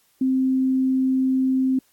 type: tone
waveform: sine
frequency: 261.6 Hz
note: C4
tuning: in tune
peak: -17 dBFS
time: 0.21-1.79 s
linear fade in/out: 5 ms
effects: white hiss -62 dBFS RMS until 1.92 s + AAC 64 kbps